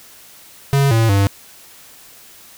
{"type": "tone with pitch steps", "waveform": "square", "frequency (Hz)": [139, 113.2, 99.2], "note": ["C#3", "A2", "G2"], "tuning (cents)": [5, 50, 21], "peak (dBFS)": -12, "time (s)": [0.73, 1.27], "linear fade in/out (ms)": 0, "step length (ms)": 180, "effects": ["white hiss -43 dBFS RMS until 2.57 s"]}